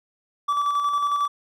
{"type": "tone with tremolo", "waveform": "triangle", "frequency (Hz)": 1156, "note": "D6", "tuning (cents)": -28, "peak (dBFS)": -17, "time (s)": [0.48, 1.28], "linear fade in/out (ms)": 10, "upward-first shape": "square", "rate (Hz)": 11, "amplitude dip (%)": 35, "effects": []}